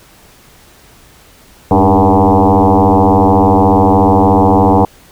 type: tone with frequency modulation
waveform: sine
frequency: 282.9 Hz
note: C#4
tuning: 35 cents sharp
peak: -5 dBFS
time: 1.71-4.85 s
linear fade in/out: 2 ms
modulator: 96.6 Hz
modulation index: 6.8
effects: pink hiss -43 dBFS RMS until 5.11 s